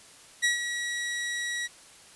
sawtooth tone with ADSR envelope, 1920 Hz, B6, 49 cents flat, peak -17 dBFS, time 0.42-1.68 s, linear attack 24 ms, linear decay 130 ms, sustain -9 dB, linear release 26 ms, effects white hiss -52 dBFS RMS until 2.15 s + resampled to 24000 Hz

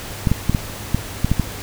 clicks, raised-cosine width 5 ms, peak -3 dBFS, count 8, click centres 0.272 / 0.316 / 0.496 / 0.548 / 0.946 / 1.246 / 1.316 / 1.397 s, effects added 100 Hz sine -36 dBFS peak until 1.62 s + pink hiss -32 dBFS RMS until 1.62 s

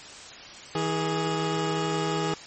20% pulse tone pair together, 160.97 / 413.9 Hz, E3 / G#4, -41 / -6 cents, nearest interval octave + major third, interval 1635 cents, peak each -23 dBFS, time 0.75-2.34 s, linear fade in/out 2 ms, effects white hiss -43 dBFS RMS until 2.46 s + MP3 32 kbps

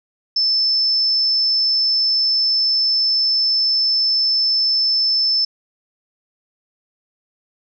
sine tone, 5274 Hz, E8, in tune, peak -14 dBFS, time 0.36-5.45 s, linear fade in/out 5 ms, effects none

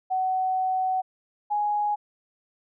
sine tone pair in turn, 750 / 831.7 Hz, F#5 / G#5, +23 / +2 cents, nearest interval major second, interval 179 cents, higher second, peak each -22 / -22 dBFS, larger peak neither, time 0.1-1.02 / 1.5-1.96 s, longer first, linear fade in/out 20 ms, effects none

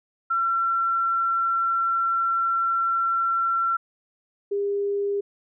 sine tone pair in turn, 1356 / 403.1 Hz, E6 / G4, +49 / +48 cents, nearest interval octave + major sixth, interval 2101 cents, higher first, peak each -20 / -22 dBFS, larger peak first, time 0.3-3.77 / 4.51-5.21 s, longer first, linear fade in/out 10 ms, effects none

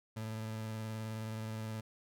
30% pulse tone with vibrato, 110 Hz, A2, in tune, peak -36 dBFS, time 0.16-1.81 s, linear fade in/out 10 ms, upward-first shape triangle, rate 19 Hz, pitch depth 28 cents each way, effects none

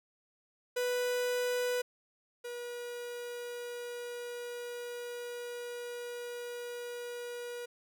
45% pulse tone pair in turn, 493.9 / 482.6 Hz, B4 / B4, 0 / -40 cents, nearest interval unison, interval 40 cents, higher first, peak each -30 / -39 dBFS, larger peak first, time 0.76-1.82 / 2.44-7.66 s, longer second, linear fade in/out 10 ms, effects none

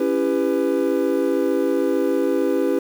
triangle chord, C# half-diminished seventh, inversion none, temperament just, 277.2 / 332.6 / 399.1 / 498.9 Hz, C#4 / E4 / G4 / B4, 0 / +16 / +31 / +17 cents, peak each -21 dBFS, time 0-2.79 s, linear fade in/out 5 ms, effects 7-bit

